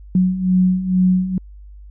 sine beating tone pair, 182.5 / 184.7 Hz, F#3 / F#3, -24 / -3 cents, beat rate 2.2 Hz, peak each -19 / -14 dBFS, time 0.15-1.38 s, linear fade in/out 2 ms, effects added 50 Hz sine -36 dBFS peak until 1.9 s

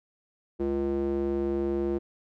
square tone with band-pass filter, 69.3 Hz, C#2, in tune, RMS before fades -28 dBFS, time 0.59-1.99 s, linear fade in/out 20 ms, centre 360 Hz, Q 3.3, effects none

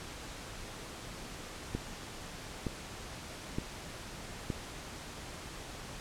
click train, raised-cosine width 3 ms, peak -20 dBFS, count 4, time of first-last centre 1.75-4.502 s, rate 1.09 Hz, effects pink hiss -45 dBFS RMS until 6 s + low-pass 9000 Hz 12 dB/octave

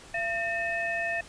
sine tone cluster, 679 / 1808 / 2567 Hz, F5 / A6 / E7, -49 / +47 / -47 cents, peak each -32 / -30 / -34 dBFS, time 0.14-1.21 s, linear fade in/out 5 ms, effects pink hiss -49 dBFS RMS until 1.28 s + resampled to 22050 Hz

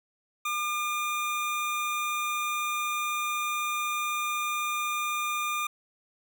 25% pulse tone, 1206 Hz, D6, 46 cents sharp, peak -24 dBFS, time 0.45-5.67 s, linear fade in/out 5 ms, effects none

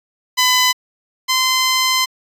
10% pulse tone pair in turn, 1006 / 1033.1 Hz, B5 / C6, +32 / -22 cents, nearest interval unison, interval 46 cents, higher second, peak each -3 / -5 dBFS, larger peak first, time 0.37-0.73 / 1.28-2.06 s, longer second, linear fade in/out 20 ms, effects resampled to 32000 Hz

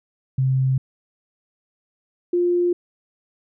sine tone pair in turn, 131.7 / 351.6 Hz, C3 / F4, +12 / +12 cents, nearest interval octave + perfect fourth, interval 1700 cents, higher second, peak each -16 dBFS, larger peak neither, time 0.38-0.78 / 2.33-2.73 s, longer neither, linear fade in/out 5 ms, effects none

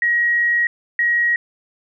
sine tone pair in turn, 1897 / 1897 Hz, A#6 / A#6, +30 / +30 cents, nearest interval unison, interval 0 cents, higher neither, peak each -14 dBFS, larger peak neither, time 0.02-0.67 / 0.99-1.36 s, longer first, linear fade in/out 2 ms, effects none

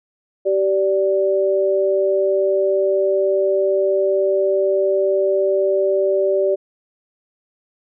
sine tone pair together, 386.4 / 584.2 Hz, G4 / D5, -25 / -9 cents, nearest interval perfect fifth, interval 716 cents, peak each -17 dBFS, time 0.45-6.56 s, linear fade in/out 20 ms, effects none

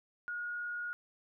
sine tone with frequency modulation, 1438 Hz, F#6, 50 cents flat, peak -36 dBFS, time 0.28-0.93 s, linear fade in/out 0 ms, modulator 62.8 Hz, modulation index 0.23, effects none

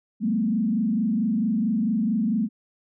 sine tone with frequency modulation, 218.7 Hz, A3, 10 cents flat, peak -20 dBFS, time 0.2-2.49 s, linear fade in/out 50 ms, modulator 24.5 Hz, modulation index 1.1, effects none

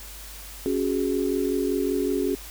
sine chord, C# suspended fourth, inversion none, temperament equal, 277.2 / 370 / 415.3 Hz, C#4 / F#4 / G#4, 0 / 0 / 0 cents, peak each -26 / -26 / -27 dBFS, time 0.66-2.35 s, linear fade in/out 0 ms, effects added 50 Hz sine -42 dBFS peak until 2.5 s + white hiss -42 dBFS RMS until 2.5 s

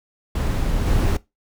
brown noise with level steps, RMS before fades -21 / -18 dBFS, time 0.35-1.17 s, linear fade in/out 5 ms, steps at 0.86 s, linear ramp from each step 5 ms, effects noise-tail reverb RT60 0.2 s tail -20 dB re dry

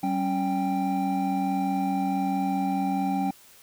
triangle tone cluster, 191.4 / 276.1 / 787 Hz, G3 / C#4 / G5, -41 / -7 / +7 cents, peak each -26 dBFS, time 0.03-3.31 s, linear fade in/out 5 ms, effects white hiss -53 dBFS RMS until 3.62 s

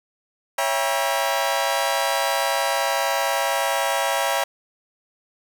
sawtooth chord, C# diminished seventh, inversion none, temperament just, 554.4 / 665.2 / 798.3 / 957.9 Hz, C#5 / E5 / G5 / Bb5, 0 / +16 / +31 / +47 cents, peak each -22 dBFS, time 0.58-4.44 s, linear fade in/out 5 ms, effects none

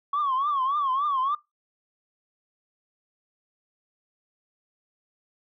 sine tone with vibrato, 1108.7 Hz, C#6, in tune, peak -21 dBFS, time 0.13-1.35 s, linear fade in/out 5 ms, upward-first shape triangle, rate 3.5 Hz, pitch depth 160 cents each way, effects noise-tail reverb RT60 0.2 s tail -21 dB re dry + tanh soft clip ceiling -19 dBFS

